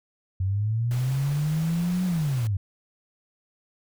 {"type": "linear two-way sweep", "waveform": "sine", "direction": "up then down", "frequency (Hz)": [92, 185, 92], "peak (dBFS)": -22, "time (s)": [0.4, 2.57], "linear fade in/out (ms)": 5, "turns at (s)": 2.05}
{"type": "noise", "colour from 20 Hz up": "pink", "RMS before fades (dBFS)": -41, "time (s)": [0.91, 2.47], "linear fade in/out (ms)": 0}
{"effects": []}